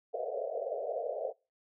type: band-pass noise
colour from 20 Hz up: white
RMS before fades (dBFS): -36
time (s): 0.13-1.33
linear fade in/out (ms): 20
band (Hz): 430 to 700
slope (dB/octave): 96
effects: noise-tail reverb RT60 0.3 s tail -24 dB re dry